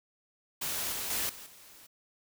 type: noise with level steps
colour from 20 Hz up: white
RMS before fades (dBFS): -34 / -36 / -32 / -47 / -54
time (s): 0.61-1.87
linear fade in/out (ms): 10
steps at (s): 0.92 / 1.1 / 1.29 / 1.46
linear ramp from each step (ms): 5
effects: none